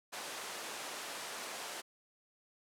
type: high-pass noise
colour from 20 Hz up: pink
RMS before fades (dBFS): -43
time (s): 0.12-1.82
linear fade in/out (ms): 20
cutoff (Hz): 510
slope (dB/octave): 12
effects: low-pass 11000 Hz 12 dB/octave